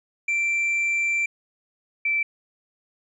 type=tone pair in turn; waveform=triangle / sine; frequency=2349 / 2330 Hz; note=D7 / D7; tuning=0 / -14 cents; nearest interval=unison; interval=14 cents; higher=first; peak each=-19 / -20 dBFS; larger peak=first; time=0.28-1.26 / 2.05-2.23 s; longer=first; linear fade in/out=5 ms; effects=resampled to 24000 Hz